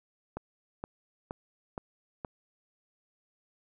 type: click train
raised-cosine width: 1 ms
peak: -22 dBFS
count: 5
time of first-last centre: 0.37-2.248 s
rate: 2.13 Hz
effects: none